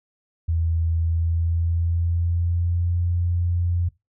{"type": "tone with pitch glide", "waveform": "sine", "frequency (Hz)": [82.41, 87.11], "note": ["E2", "F2"], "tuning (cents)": [0, -4], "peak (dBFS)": -19, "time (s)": [0.48, 3.89], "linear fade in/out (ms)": 10, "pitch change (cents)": 96, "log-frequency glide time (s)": [0.97, 3], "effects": ["noise-tail reverb RT60 0.2 s tail -20 dB re dry"]}